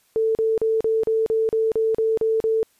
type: tone bursts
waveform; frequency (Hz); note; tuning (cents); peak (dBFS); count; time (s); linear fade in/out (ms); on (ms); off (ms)
sine; 444.4; A4; +17; -17; 11; 0.16-2.63; 0; 190; 38
effects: white hiss -62 dBFS RMS until 2.79 s + resampled to 32000 Hz